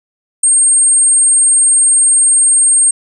sine tone, 8560 Hz, C9, 38 cents sharp, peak -6 dBFS, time 0.43-2.91 s, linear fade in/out 5 ms, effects none

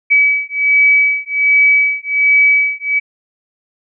sine beating tone pair, 2283 / 2284.3 Hz, D7 / D7, -50 / -49 cents, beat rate 1.3 Hz, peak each -12 dBFS, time 0.1-3 s, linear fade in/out 20 ms, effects none

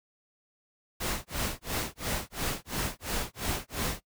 pink noise with tremolo, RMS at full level -30 dBFS, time 1-4.01 s, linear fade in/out 10 ms, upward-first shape sine, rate 2.9 Hz, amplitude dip 100%, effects noise-tail reverb RT60 0.1 s tail -21 dB re dry

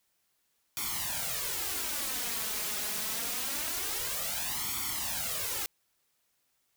white noise with flanger, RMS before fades -34 dBFS, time 0.77-5.66 s, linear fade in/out 0 ms, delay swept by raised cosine 0.89 to 4.79 ms, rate 0.25 Hz, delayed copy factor +0.85, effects white hiss -75 dBFS RMS until 6.76 s

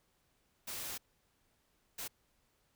white noise bursts at uneven times, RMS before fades -42 dBFS, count 2, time 0.67-0.98 / 1.98-2.08 s, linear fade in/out 10 ms, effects pink hiss -75 dBFS RMS until 2.75 s

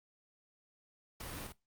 pink noise with echo, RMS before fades -45 dBFS, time 1.2-1.47 s, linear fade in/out 5 ms, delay 53 ms, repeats 1, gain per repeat -4 dB, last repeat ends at 1.523 s, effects noise-tail reverb RT60 0.2 s tail -20 dB re dry + Opus 48 kbps

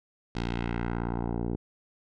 10% pulse tone with low-pass filter sweep, 58.4 Hz, A#1, 4 cents sharp, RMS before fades -31 dBFS, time 0.35-1.56 s, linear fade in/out 5 ms, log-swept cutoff 4700 to 460 Hz, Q 1.3, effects none

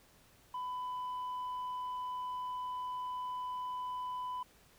sine tone, 1000 Hz, B5, 21 cents sharp, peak -34 dBFS, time 0.54-4.43 s, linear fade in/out 5 ms, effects tanh soft clip ceiling -36 dBFS + pink hiss -64 dBFS RMS until 4.78 s

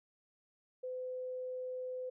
sine tone, 508 Hz, B4, 49 cents sharp, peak -38 dBFS, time 0.83-2.1 s, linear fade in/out 10 ms, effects none

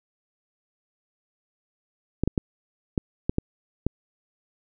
clicks, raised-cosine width 3 ms, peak -9 dBFS, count 7, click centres 2.236 / 2.276 / 2.378 / 2.978 / 3.295 / 3.384 / 3.866 s, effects none

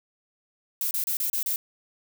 violet noise bursts, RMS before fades -27 dBFS, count 6, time 0.81-1.56 s, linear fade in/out 2 ms, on 100 ms, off 30 ms, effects none

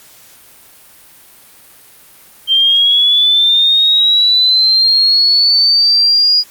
sine linear sweep, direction up, 3136 to 4903 Hz, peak -7 dBFS, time 2.47-6.44 s, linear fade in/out 50 ms, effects white hiss -42 dBFS RMS until 6.5 s + Opus 48 kbps

